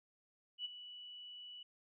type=tone with ADSR envelope; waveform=sine; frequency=2954 Hz; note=F#7; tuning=3 cents flat; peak=-37 dBFS; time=0.58-1.63 s; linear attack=70 ms; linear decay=19 ms; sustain=-12 dB; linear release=5 ms; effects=none